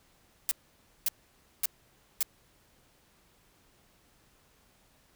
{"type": "noise bursts", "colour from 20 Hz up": "blue", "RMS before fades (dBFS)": -27, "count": 4, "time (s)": [0.49, 2.228], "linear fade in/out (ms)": 0, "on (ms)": 22, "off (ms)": 550, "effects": ["pink hiss -65 dBFS RMS until 5.15 s"]}